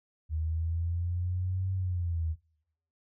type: linear two-way sweep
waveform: sine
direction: up then down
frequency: 77.78 to 95 to 78.2 Hz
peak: -28 dBFS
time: 0.29-2.36 s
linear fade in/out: 50 ms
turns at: 1.73 s
effects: noise-tail reverb RT60 0.8 s tail -24 dB re dry

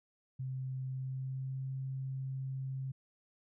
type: tone with pitch glide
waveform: sine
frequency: 130.81 to 133.02 Hz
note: C3 to C3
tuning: 0 to +29 cents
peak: -36 dBFS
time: 0.39-2.92 s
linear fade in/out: 10 ms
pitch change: +29 cents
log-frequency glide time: 0.87-1.71 s
effects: none

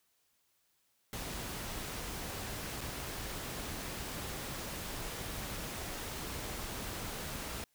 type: noise with dropouts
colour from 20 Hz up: pink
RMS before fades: -41 dBFS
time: 1.13-7.64 s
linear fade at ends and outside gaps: 1 ms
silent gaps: 2.808-2.812 s
effects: white hiss -75 dBFS RMS until 7.74 s

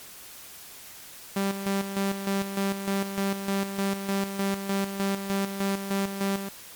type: tone with tremolo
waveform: sawtooth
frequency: 196.6 Hz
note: G3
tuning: 5 cents sharp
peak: -20 dBFS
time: 1.36-6.49 s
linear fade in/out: 5 ms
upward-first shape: square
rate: 3.3 Hz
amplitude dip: 60%
effects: white hiss -45 dBFS RMS until 6.75 s + MP3 96 kbps

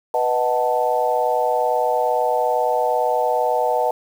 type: chord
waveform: sine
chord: B dominant seventh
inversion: none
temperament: equal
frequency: 493.9 / 622.3 / 740 / 880 Hz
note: B4 / D#5 / F#5 / A5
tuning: 0 / 0 / 0 / 0 cents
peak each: -22 dBFS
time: 0.14-3.91 s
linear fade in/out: 2 ms
effects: 7-bit

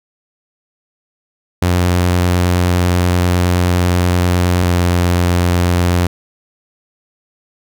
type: tone pair in turn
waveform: sawtooth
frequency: 89 / 88.08 Hz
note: F2 / F2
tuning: +33 / +15 cents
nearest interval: unison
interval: 18 cents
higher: first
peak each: -7 dBFS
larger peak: neither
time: 1.62-4.63 / 4.63-6.07 s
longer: first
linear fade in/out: 5 ms
effects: none

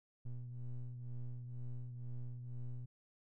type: ring-modulated tone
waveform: triangle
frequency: 61.74 Hz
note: B1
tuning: in tune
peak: -36 dBFS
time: 0.25-2.86 s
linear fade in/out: 10 ms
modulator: 60.7 Hz
effects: none

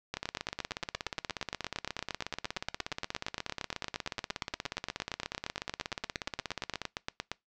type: two click trains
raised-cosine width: 0.2 ms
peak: -16 / -17 dBFS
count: 63 / 112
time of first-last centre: 0.14-7.316 / 0.17-6.817 s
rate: 8.64 / 16.7 Hz
effects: noise-tail reverb RT60 0.2 s tail -23 dB re dry + low-pass 7000 Hz 12 dB/octave

